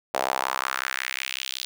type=tone with high-pass filter sweep; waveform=sawtooth; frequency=65.41 Hz; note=C2; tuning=in tune; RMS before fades=-29 dBFS; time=0.14-1.65 s; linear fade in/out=0 ms; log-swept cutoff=640 to 3900 Hz; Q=2.4; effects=none